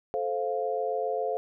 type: chord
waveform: sine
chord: F major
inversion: first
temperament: just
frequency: 436.5 / 523.8 / 698.5 Hz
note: A4 / C5 / F5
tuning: -14 / +2 / 0 cents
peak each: -31 dBFS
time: 0.14-1.37 s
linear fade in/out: 0 ms
effects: none